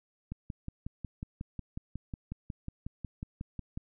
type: click train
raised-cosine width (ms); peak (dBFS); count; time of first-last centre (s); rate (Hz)
5; -25; 20; 0.32-3.775; 5.5
effects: none